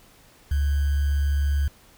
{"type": "tone with sample-and-hold", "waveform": "sine", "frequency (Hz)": 71.2, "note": "C#2", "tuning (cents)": 47, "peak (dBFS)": -19, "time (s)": [0.51, 1.68], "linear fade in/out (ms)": 5, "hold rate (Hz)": 1575, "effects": ["pink hiss -54 dBFS RMS until 1.97 s"]}